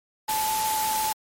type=tone in noise; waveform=sine; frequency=870 Hz; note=A5; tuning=20 cents flat; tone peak=-24 dBFS; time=0.28-1.13 s; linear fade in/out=10 ms; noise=white; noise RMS=-29 dBFS; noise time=0.28-1.13 s; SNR=+2 dB; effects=MP3 64 kbps